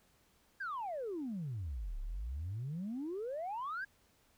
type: exponential two-way sweep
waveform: sine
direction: down then up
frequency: 1661.2 to 32.7 to 1661.2 Hz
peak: -36 dBFS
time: 0.6-3.85 s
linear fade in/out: 10 ms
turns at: 1.99 s
effects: tanh soft clip ceiling -34 dBFS + pink hiss -70 dBFS RMS until 4.37 s